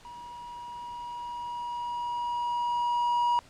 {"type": "tone with level ramp", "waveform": "triangle", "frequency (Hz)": 960, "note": "B5", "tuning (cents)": -49, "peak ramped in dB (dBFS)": [-40, -20], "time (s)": [0.05, 3.39], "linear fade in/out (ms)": 0, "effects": ["pink hiss -55 dBFS RMS until 3.49 s", "low-pass 8000 Hz 12 dB/octave"]}